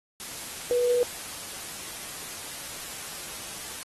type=tone in noise; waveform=sine; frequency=488 Hz; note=B4; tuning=21 cents flat; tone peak=-21 dBFS; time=0.71-1.03 s; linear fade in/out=0 ms; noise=white; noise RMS=-38 dBFS; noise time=0.2-3.83 s; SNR=+14 dB; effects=AAC 32 kbps